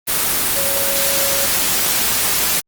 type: tone in noise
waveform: sine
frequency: 555 Hz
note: C#5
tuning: 2 cents sharp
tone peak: -24 dBFS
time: 0.55-1.47 s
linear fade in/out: 20 ms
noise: white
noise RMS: -17 dBFS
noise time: 0.07-2.61 s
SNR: -10 dB
effects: Opus 24 kbps